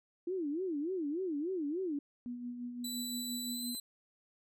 sine tone with vibrato, 329.6 Hz, E4, in tune, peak -33 dBFS, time 0.27-1.99 s, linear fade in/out 5 ms, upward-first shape sine, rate 3.4 Hz, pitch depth 260 cents each way
sine tone with tremolo, 243.4 Hz, B3, 25 cents flat, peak -37 dBFS, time 2.26-3.75 s, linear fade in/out 0 ms, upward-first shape sine, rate 5.8 Hz, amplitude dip 45%
20% pulse tone with pitch glide, 3968 to 4047 Hz, B7 to B7, +7 to +42 cents, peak -33 dBFS, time 2.84-3.8 s, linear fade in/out 5 ms, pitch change +35 cents, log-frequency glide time 3.47-3.65 s
effects none

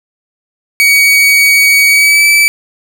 40% pulse tone with pitch glide, 2253 to 2311 Hz, C#7 to D7, +28 to -28 cents, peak -4 dBFS, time 0.8-2.48 s, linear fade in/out 0 ms, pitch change +44 cents, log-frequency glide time 1.89-2.26 s, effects none

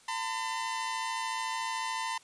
sawtooth tone pair together, 901 / 1014.7 Hz, A5 / B5, +41 / +47 cents, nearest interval major second, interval 206 cents, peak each -31 / -31 dBFS, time 0.08-2.18 s, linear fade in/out 5 ms, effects white hiss -59 dBFS RMS until 2.23 s + resampled to 22050 Hz

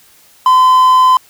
triangle tone with quantisation, 1023 Hz, C6, 39 cents flat, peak -3 dBFS, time 0.46-1.17 s, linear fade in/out 2 ms, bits 5, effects white hiss -46 dBFS RMS until 1.29 s

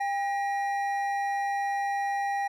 triangle tone pair together, 800 / 1902.7 Hz, G5 / A#6, +35 / +35 cents, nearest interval octave + minor third, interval 1500 cents, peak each -25 / -33 dBFS, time 0-2.48 s, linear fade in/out 10 ms, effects none

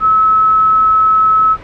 sine tone, 1295 Hz, E6, 31 cents flat, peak -6 dBFS, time 0-1.57 s, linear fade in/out 50 ms, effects pink hiss -32 dBFS RMS until 1.63 s + low-pass 2000 Hz 12 dB/octave

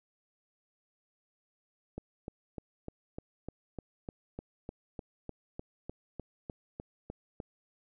click train, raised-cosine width 2 ms, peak -26 dBFS, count 19, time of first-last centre 1.98-7.402 s, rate 3.32 Hz, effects none

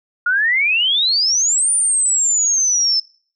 sine exponential two-way sweep, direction up then down, 1404 to 9397 to 5220 Hz, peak -13 dBFS, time 0.26-3 s, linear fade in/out 5 ms, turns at 1.72 s, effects noise-tail reverb RT60 0.5 s tail -25 dB re dry

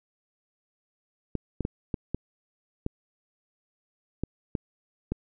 clicks, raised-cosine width 3 ms, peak -15 dBFS, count 9, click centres 1.353 / 1.607 / 1.651 / 1.942 / 2.146 / 2.864 / 4.236 / 4.552 / 5.12 s, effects none

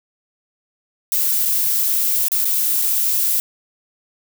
violet noise with dropouts, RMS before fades -18 dBFS, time 1.12-3.4 s, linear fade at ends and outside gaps 0 ms, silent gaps 1.453-1.457 / 2.283-2.318 / 2.446-2.454 / 2.818-2.822 s, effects none

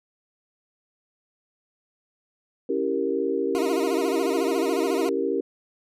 sine chord, C# diminished seventh, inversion none, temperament equal, 277.2 / 329.6 / 392 / 466.2 Hz, C#4 / E4 / G4 / Bb4, 0 / 0 / 0 / 0 cents, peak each -29 / -30 / -26 / -27 dBFS, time 2.69-5.41 s, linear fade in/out 5 ms
20% pulse tone with vibrato, 333.8 Hz, E4, 22 cents sharp, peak -22 dBFS, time 3.55-5.09 s, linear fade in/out 0 ms, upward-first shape sine, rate 14 Hz, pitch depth 140 cents each way
effects resampled to 32000 Hz

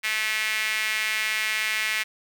sawtooth tone with high-pass filter, 216.7 Hz, A3, 26 cents flat, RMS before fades -26 dBFS, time 0.03-2.04 s, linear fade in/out 20 ms, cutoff 2100 Hz, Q 3.5, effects none

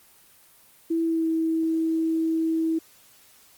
sine tone with pitch glide, 329.6 to 323.8 Hz, E4 to E4, 0 to -31 cents, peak -21 dBFS, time 0.9-2.79 s, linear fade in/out 10 ms, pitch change -31 cents, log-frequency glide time 1.03-1.27 s, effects white hiss -55 dBFS RMS until 3.57 s + Opus 24 kbps

